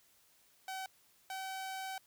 sawtooth tone pair in turn, 761 / 764.1 Hz, F#5 / G5, +48 / -44 cents, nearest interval unison, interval 8 cents, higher second, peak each -36 / -36 dBFS, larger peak neither, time 0.68-0.86 / 1.3-1.98 s, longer second, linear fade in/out 2 ms, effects white hiss -68 dBFS RMS until 2.06 s

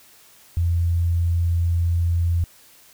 sine tone, 85.3 Hz, F2, 40 cents flat, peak -17 dBFS, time 0.57-2.44 s, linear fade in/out 0 ms, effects white hiss -51 dBFS RMS until 2.93 s

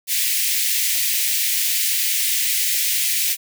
white high-pass noise, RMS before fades -20 dBFS, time 0.07-3.37 s, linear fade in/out 50 ms, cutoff 1900 Hz, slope 48 dB/octave, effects none

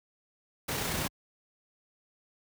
pink noise with amplitude modulation, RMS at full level -31 dBFS, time 0.68-1.08 s, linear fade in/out 10 ms, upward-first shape sine, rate 30.4 Hz, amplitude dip 25%, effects high-pass 60 Hz 12 dB/octave

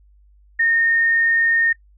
sine tone, 1836 Hz, A#6, 27 cents flat, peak -14 dBFS, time 0.59-1.73 s, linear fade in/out 10 ms, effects noise-tail reverb RT60 0.1 s tail -21 dB re dry + added 50 Hz sine -49 dBFS peak until 1.97 s

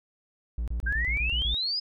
triangle tone bursts, 58 Hz, A#1, 8 cents flat, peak -25 dBFS, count 8, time 0.58-1.545 s, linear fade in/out 0 ms, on 97 ms, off 27 ms
sine exponential sweep, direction up, 1556 to 5100 Hz, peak -26 dBFS, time 0.86-1.8 s, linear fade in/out 10 ms
effects none

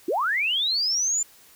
sine linear sweep, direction up, 293.7 to 7240 Hz, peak -21 dBFS, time 0.08-1.23 s, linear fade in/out 5 ms, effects white hiss -53 dBFS RMS until 1.55 s

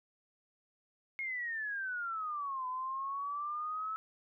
sine exponential two-way sweep, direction down then up, 2173 to 1009 to 1308 Hz, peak -35 dBFS, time 1.19-3.96 s, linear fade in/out 0 ms, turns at 2.67 s, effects none

